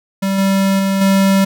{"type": "tone with level steps", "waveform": "square", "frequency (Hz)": 194.4, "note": "G3", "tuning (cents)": -14, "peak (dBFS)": [-15, -12, -14, -10], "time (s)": [0.22, 1.45], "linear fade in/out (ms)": 10, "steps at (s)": [0.38, 0.79, 1.01], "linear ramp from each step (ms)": 5, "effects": []}